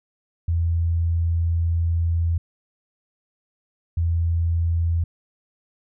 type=tone pair in turn; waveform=sine; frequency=83.9 / 83.9 Hz; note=E2 / E2; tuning=+31 / +31 cents; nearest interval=unison; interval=0 cents; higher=neither; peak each=-18 dBFS; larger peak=neither; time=0.48-2.38 / 3.97-5.04 s; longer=first; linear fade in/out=5 ms; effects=none